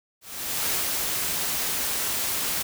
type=noise with ADSR envelope; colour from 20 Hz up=white; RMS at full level=-25 dBFS; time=0.21-2.63 s; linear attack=490 ms; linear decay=160 ms; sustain=-2 dB; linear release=12 ms; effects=none